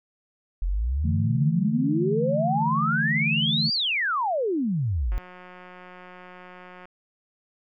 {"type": "exponential two-way sweep", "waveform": "sine", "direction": "up then down", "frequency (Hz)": [41.2, 4868, 41.2], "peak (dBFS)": -22, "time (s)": [0.62, 5.18], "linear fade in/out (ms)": 0, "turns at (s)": 3.73}
{"type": "chord", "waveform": "sine", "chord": "D suspended second", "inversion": "none", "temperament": "just", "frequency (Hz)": [146.83, 165.19, 220.2], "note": ["D3", "E3", "A3"], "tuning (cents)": [0, 4, 2], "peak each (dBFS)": -28, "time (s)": [1.04, 3.7], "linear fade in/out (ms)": 10}
{"type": "click train", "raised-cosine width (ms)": 0.5, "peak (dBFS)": -30, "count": 315, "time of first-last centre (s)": [5.12, 6.855], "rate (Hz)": 181}
{"effects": []}